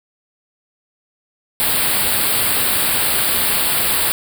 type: band-stop noise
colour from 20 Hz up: white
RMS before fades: -17 dBFS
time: 1.6-4.12 s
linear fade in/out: 0 ms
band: 4800 to 8000 Hz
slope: 96 dB/octave
effects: none